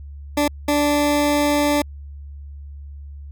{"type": "tone bursts at uneven times", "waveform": "20% pulse", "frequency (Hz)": 292.3, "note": "D4", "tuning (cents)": -8, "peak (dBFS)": -11, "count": 2, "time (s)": [[0.37, 0.48], [0.68, 1.82]], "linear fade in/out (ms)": 5, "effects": ["added 71 Hz sine -33 dBFS peak until 3.31 s"]}